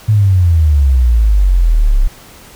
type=exponential sweep; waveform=sine; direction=down; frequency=110 to 32.22 Hz; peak=-6 dBFS; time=0.08-2.08 s; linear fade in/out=10 ms; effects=pink hiss -38 dBFS RMS until 2.55 s